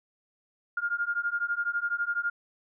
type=beating tone pair; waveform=sine; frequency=1406 / 1418 Hz; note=F6 / F6; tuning=+11 / +26 cents; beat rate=12 Hz; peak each=-30 dBFS; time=0.77-2.3 s; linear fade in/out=5 ms; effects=none